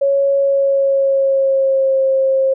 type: tone with pitch glide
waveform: sine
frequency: 554.4 to 534 Hz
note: C#5 to C5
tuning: 0 to +35 cents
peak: -11 dBFS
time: 0.01-2.54 s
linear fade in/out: 10 ms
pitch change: -65 cents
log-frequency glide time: 0.37-2 s
effects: none